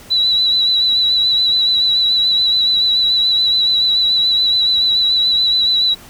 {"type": "tone with vibrato", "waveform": "sine", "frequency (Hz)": 3945, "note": "B7", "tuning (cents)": -3, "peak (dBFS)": -11, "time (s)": [0.1, 5.95], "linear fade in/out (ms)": 20, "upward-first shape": "triangle", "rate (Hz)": 7, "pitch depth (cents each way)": 41, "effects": ["pink hiss -40 dBFS RMS until 6.09 s"]}